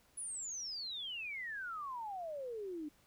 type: exponential sweep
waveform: sine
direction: down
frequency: 10340 to 288.8 Hz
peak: -40 dBFS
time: 0.17-2.89 s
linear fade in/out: 10 ms
effects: pink hiss -69 dBFS RMS until 3.06 s